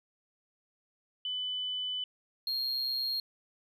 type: tone pair in turn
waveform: sine / triangle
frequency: 3000 / 4243 Hz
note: F#7 / C8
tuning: +23 / +23 cents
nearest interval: tritone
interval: 600 cents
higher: second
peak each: -32 / -29 dBFS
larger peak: second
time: 1.25-2.04 / 2.47-3.2 s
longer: first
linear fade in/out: 2 ms
effects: none